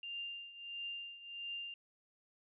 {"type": "tone with tremolo", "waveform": "sine", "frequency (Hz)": 2794, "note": "F7", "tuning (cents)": 0, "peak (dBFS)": -39, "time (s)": [0.03, 1.74], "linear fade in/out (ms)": 2, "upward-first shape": "triangle", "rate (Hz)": 1.5, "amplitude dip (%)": 80, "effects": []}